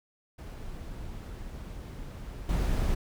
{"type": "noise with level steps", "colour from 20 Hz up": "brown", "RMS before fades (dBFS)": [-40, -28], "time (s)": [0.38, 2.95], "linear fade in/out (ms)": 10, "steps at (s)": 2.49, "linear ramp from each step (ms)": 2, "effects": []}